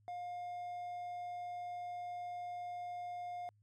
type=tone; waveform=triangle; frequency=710 Hz; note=F5; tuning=28 cents sharp; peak=-39 dBFS; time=0.08-3.49 s; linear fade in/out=0 ms; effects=added 104 Hz sine -67 dBFS peak until 3.62 s + AAC 64 kbps